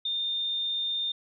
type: tone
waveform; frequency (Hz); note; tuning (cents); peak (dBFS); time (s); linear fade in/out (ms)
sine; 3624; A#7; -50; -27; 0.05-1.12; 5
effects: none